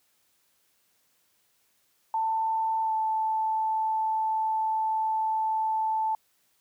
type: tone with pitch glide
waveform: sine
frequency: 889 to 878.3 Hz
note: A5 to A5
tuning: +18 to -3 cents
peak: -24 dBFS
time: 2.14-6.15 s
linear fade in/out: 2 ms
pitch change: -21 cents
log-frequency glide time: 2.84-2.92 s
effects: white hiss -69 dBFS RMS until 6.6 s + high-pass 60 Hz 12 dB/octave